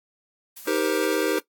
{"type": "noise with tremolo", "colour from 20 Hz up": "blue", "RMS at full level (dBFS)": -39, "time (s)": [0.56, 1.4], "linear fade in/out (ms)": 10, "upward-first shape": "square", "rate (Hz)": 11, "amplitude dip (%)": 30}
{"type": "chord", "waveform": "square", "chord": "C minor seventh", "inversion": "first", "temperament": "just", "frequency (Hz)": [314, 392.4, 470.9, 523.3], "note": ["Eb4", "G4", "Bb4", "C5"], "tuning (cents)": [16, 2, 18, 0], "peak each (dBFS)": [-27, -27, -27, -30], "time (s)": [0.67, 1.39], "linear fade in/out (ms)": 5}
{"effects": ["noise-tail reverb RT60 0.1 s tail -17 dB re dry", "AAC 64 kbps"]}